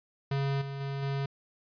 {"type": "tone with level steps", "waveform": "square", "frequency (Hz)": 138.3, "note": "C#3", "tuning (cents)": -4, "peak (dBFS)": [-28, -36, -33, -30], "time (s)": [0.31, 1.26], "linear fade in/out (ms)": 5, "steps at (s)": [0.61, 0.8, 1.02], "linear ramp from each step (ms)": 10, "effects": ["resampled to 11025 Hz"]}